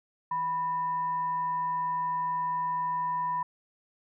sine tone with frequency modulation, 987.8 Hz, B5, in tune, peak -27 dBFS, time 0.31-3.43 s, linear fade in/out 5 ms, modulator 826 Hz, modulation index 0.22, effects none

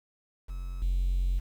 triangle tone with level steps, 45.04 Hz, F#1, 46 cents flat, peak -31 / -21 dBFS, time 0.48-1.4 s, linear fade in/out 20 ms, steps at 0.82 s, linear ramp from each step 2 ms, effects tanh soft clip ceiling -20 dBFS + 9-bit

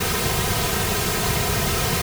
pink noise with comb filter, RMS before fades -22 dBFS, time 0-2.02 s, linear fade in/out 10 ms, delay 3.5 ms, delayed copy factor -0.85, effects none

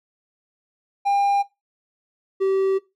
triangle tone pair in turn, 802 / 385.6 Hz, G5 / G4, +39 / -28 cents, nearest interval octave + minor second, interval 1267 cents, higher first, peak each -15 dBFS, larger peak neither, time 1.05-1.43 / 2.4-2.79 s, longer second, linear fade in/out 20 ms, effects noise-tail reverb RT60 0.2 s tail -18 dB re dry

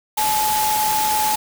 sine tone in noise, 857 Hz, A5, 46 cents flat, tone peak -18 dBFS, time 0.17-1.36 s, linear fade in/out 10 ms, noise white, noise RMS -23 dBFS, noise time 0.17-1.36 s, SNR +2 dB, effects none

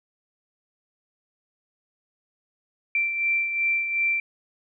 sine beating tone pair, 2349 / 2351.7 Hz, D7 / D7, 0 / +2 cents, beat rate 2.7 Hz, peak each -22 / -31 dBFS, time 2.95-4.2 s, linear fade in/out 2 ms, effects none

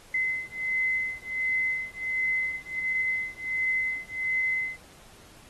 sine beating tone pair, 2047 / 2048.4 Hz, C7 / C7, -38 / -37 cents, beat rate 1.4 Hz, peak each -29 dBFS, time 0.14-4.77 s, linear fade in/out 5 ms, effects pink hiss -53 dBFS RMS until 5.49 s + AAC 32 kbps

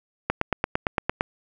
click train, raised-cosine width 0.5 ms, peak -6 dBFS, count 9, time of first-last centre 0.3-1.209 s, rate 8.8 Hz, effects none

